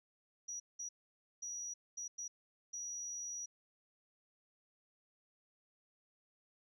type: tone bursts at uneven times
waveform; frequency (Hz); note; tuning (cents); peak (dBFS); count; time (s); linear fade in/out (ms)
sine; 5810; F#8; -32; -40; 6; 0.48-0.6 / 0.79-0.89 / 1.42-1.74 / 1.97-2.08 / 2.18-2.28 / 2.73-3.46; 10
effects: tanh soft clip ceiling -37 dBFS